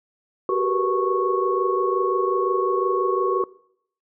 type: tone cluster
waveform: sine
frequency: 376.7 / 402.4 / 471.1 / 493.4 / 1104 Hz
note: F#4 / G4 / A#4 / B4 / C#6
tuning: +31 / +45 / +18 / -2 / -7 cents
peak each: -22 / -29 / -28 / -29 / -24 dBFS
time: 0.49-3.44 s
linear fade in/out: 2 ms
effects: noise-tail reverb RT60 0.7 s tail -22 dB re dry